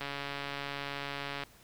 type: click train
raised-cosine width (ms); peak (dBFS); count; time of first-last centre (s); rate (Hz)
0.3; -21; 202; 0.01-1.436; 141
effects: pink hiss -59 dBFS RMS until 1.63 s